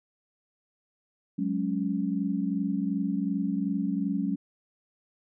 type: chord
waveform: sine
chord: F# suspended second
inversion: none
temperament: equal with one note detuned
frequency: 185 / 207.7 / 278 Hz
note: F#3 / G#3 / C#4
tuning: 0 / 0 / +5 cents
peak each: -30 dBFS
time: 1.38-4.36 s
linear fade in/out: 10 ms
effects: none